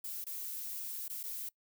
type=noise with dropouts; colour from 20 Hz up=violet; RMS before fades=-41 dBFS; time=0.04-1.49 s; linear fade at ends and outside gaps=5 ms; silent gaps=0.242-0.266 / 1.081-1.097 / 1.231-1.237 s; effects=noise-tail reverb RT60 0.1 s tail -22 dB re dry